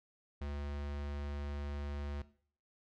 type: tone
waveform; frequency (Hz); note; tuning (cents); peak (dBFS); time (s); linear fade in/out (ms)
square; 72; D2; -34; -39; 0.41-2.22; 5
effects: noise-tail reverb RT60 0.5 s tail -17 dB re dry + low-pass 4000 Hz 12 dB/octave